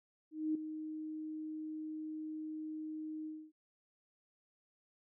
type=tone with ADSR envelope; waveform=sine; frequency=311.1 Hz; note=D#4; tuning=in tune; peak=-30 dBFS; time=0.31-3.52 s; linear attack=240 ms; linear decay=4 ms; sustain=-10 dB; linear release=260 ms; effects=none